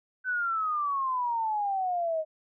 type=exponential sweep; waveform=sine; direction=down; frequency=1526 to 620 Hz; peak=-26 dBFS; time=0.24-2.25 s; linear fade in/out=50 ms; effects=none